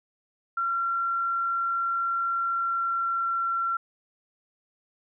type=tone with pitch glide; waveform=sine; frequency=1368 to 1360.1 Hz; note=F6 to F6; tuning=-36 to -46 cents; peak=-24 dBFS; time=0.57-3.77 s; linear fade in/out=5 ms; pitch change=-10 cents; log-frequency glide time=2.36-3.51 s; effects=none